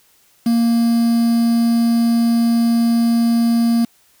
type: tone with quantisation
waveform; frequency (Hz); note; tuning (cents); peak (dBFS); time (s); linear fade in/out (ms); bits
triangle; 232.6; A#3; -4; -10; 0.46-3.85; 5; 5
effects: white hiss -55 dBFS RMS until 4.2 s